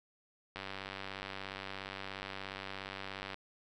click train, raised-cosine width 0.3 ms, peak -25 dBFS, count 271, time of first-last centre 0.56-3.344 s, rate 97 Hz, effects none

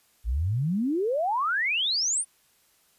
sine exponential sweep, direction up, 51.91 to 9740 Hz, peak -23 dBFS, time 0.24-2.25 s, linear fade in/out 50 ms, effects white hiss -64 dBFS RMS until 2.98 s + resampled to 32000 Hz

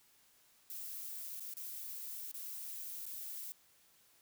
violet noise with dropouts, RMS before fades -45 dBFS, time 0.7-3.52 s, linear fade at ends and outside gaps 0 ms, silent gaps 1.397-1.406 / 1.538-1.569 / 2.315-2.343 / 3.055-3.064 s, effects white hiss -68 dBFS RMS until 4.21 s

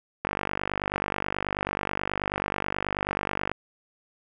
click train, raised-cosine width 0.5 ms, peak -11 dBFS, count 162, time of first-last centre 0.25-3.516 s, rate 49.3 Hz, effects none

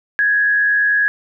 sine tone with frequency modulation, 1669 Hz, G#6, 8 cents sharp, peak -12 dBFS, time 0.19-1.08 s, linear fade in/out 0 ms, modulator 89.2 Hz, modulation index 0.48, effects none

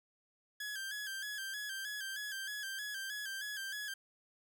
sawtooth tone with vibrato, 1630 Hz, G#6, 33 cents flat, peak -36 dBFS, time 0.6-3.94 s, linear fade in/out 5 ms, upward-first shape square, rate 3.2 Hz, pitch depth 59 cents each way, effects none

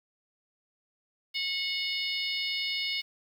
harmonic tone, 729 Hz, F#5, 26 cents flat, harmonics 3 / 4 / 5 / 6 / 7, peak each -34 / -35 / -36 / -37 / -37 dBFS, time 1.34-3.02 s, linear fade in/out 20 ms, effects 9-bit

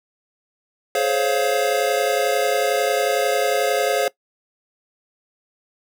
square chord, Db major seventh, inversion second, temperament equal with one note detuned, 424.3 / 523.3 / 554.4 / 698.5 Hz, Ab4 / C5 / Db5 / F5, +37 / 0 / 0 / 0 cents, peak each -24 dBFS, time 0.95-4.08 s, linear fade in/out 2 ms, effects noise-tail reverb RT60 0.1 s tail -20 dB re dry

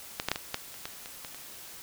clicks, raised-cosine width 0.2 ms, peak -12 / -10 / -8 / -15 / -12 / -29 / -18 / -24 / -22 / -26 dBFS, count 10, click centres 0.199 / 0.286 / 0.316 / 0.359 / 0.544 / 0.742 / 0.855 / 1.059 / 1.248 / 1.346 s, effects white hiss -46 dBFS RMS until 1.82 s

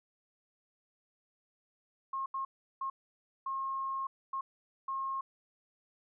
sine tone bursts at uneven times, 1076 Hz, C6, 48 cents sharp, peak -33 dBFS, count 6, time 2.13-2.26 / 2.34-2.45 / 2.81-2.9 / 3.46-4.07 / 4.33-4.41 / 4.88-5.21 s, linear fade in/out 5 ms, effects none

